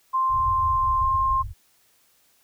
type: tone with pitch glide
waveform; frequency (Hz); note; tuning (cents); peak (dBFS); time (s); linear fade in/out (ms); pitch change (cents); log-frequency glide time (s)
sine; 1050 to 1059.7; C6 to C6; +6 to +22; -19; 0.13-1.43; 20; +16; 0.99-1.07
type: low-pass noise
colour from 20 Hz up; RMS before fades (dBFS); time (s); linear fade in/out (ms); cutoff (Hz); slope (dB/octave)
white; -31; 0.29-1.54; 50; 100; 48
effects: white hiss -62 dBFS RMS until 2.43 s